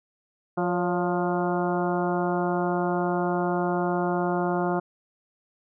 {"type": "harmonic tone with a mistuned harmonic", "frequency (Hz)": 176.5, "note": "F3", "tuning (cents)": 19, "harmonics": [1, 2, 3, 4, 5, 6, 7, 8], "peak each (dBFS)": [-28, -27, -33, -29, -34, -36, -37, -37], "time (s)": [0.57, 4.8], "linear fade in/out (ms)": 10, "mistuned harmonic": 3, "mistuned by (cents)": 66, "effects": []}